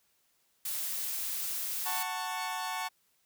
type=noise; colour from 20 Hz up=blue; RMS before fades=-35 dBFS; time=0.65-2.03 s; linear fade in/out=5 ms
type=chord; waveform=sawtooth; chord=F# minor; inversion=none; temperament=equal with one note detuned; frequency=740 / 886.1 / 1108.7 Hz; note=F#5 / A5 / C#6; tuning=0 / +12 / 0 cents; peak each=-35 / -33 / -35 dBFS; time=1.85-2.89 s; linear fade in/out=20 ms
effects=white hiss -72 dBFS RMS until 3.25 s